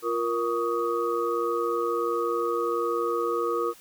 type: tone cluster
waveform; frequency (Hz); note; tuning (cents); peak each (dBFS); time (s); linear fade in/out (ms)
sine; 348.2 / 469.6 / 1128 / 1245; F4 / A#4 / C#6 / D#6; -5 / +13 / +30 / +1; -30 / -27 / -33 / -30; 0.02-3.74; 50
effects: white hiss -52 dBFS RMS until 3.8 s